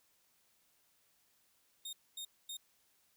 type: tone bursts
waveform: sawtooth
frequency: 3689 Hz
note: A#7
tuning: 19 cents flat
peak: -39 dBFS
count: 3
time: 1.85-2.57 s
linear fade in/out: 5 ms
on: 80 ms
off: 240 ms
effects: white hiss -73 dBFS RMS until 3.16 s